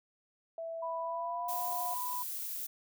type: tone with pitch glide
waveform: sine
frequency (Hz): 659.3 to 710.7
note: E5 to F5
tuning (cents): 0 to +30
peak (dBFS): -37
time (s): 0.58-1.94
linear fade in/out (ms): 2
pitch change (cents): +130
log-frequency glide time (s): 0.99-1.56
type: tone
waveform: sine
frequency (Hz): 987.8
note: B5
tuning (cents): 0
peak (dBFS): -36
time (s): 0.82-2.23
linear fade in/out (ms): 10
type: noise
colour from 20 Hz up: violet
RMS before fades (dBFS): -39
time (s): 1.48-2.67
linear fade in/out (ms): 10
effects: none